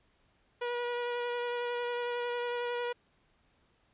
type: tone with vibrato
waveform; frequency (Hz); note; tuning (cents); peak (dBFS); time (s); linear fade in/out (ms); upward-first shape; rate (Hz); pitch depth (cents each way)
sawtooth; 482.9; B4; -39; -28; 0.61-2.93; 10; sine; 11; 11
effects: pink hiss -70 dBFS RMS until 3.93 s + resampled to 8000 Hz